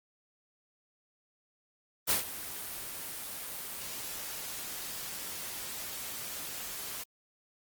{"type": "noise with ADSR envelope", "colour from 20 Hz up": "white", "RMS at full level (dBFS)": -25, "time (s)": [2.07, 7.04], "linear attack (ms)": 32, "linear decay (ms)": 130, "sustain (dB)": -15, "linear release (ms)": 17, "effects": ["Opus 24 kbps"]}